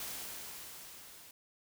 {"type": "noise with level ramp", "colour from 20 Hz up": "white", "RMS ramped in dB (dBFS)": [-41, -55], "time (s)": [0, 1.31], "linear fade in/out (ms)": 2, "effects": []}